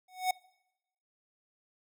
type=tone with exponential growth; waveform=square; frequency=740 Hz; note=F#5; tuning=in tune; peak=-24 dBFS; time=0.08-0.31 s; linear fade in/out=5 ms; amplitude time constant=50 ms; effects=noise-tail reverb RT60 0.9 s tail -24 dB re dry